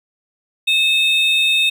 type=tone pair together; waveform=triangle; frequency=2600 / 3671 Hz; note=E7 / A#7; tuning=-24 / -27 cents; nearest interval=tritone; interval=597 cents; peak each=-14 dBFS; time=0.67-1.7 s; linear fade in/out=10 ms; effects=none